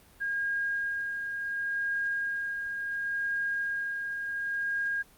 sine tone with tremolo, 1624 Hz, G#6, 39 cents flat, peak -27 dBFS, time 0.2-5.03 s, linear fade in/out 20 ms, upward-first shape sine, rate 0.7 Hz, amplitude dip 40%, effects pink hiss -58 dBFS RMS until 5.17 s + Opus 32 kbps

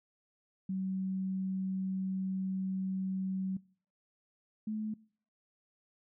sine tone pair in turn, 189.5 / 215.3 Hz, F#3 / A3, +42 / -37 cents, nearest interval major second, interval 221 cents, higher second, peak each -32 / -33 dBFS, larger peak first, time 0.69-3.57 / 4.67-4.94 s, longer first, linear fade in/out 5 ms, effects noise-tail reverb RT60 0.5 s tail -23 dB re dry

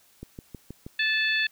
click train, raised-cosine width 3 ms, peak -25 dBFS, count 5, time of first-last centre 0.23-0.865 s, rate 6.3 Hz
harmonic tone, 873 Hz, A5, 14 cents flat, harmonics 2 / 3 / 4 / 5, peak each -25 / -27 / -30 / -34 dBFS, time 0.99-1.47 s, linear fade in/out 5 ms
effects white hiss -60 dBFS RMS until 1.51 s

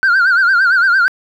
sine tone with vibrato, 1480 Hz, F#6, in tune, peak -6 dBFS, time 0.03-1.08 s, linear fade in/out 0 ms, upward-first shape sine, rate 8.8 Hz, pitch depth 120 cents each way, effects tanh soft clip ceiling -7 dBFS + 8-bit

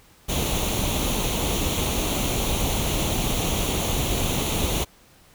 pink noise with comb filter, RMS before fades -24 dBFS, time 0.28-4.85 s, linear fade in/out 20 ms, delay 0.3 ms, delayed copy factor +0.65, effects pink hiss -54 dBFS RMS until 5.34 s

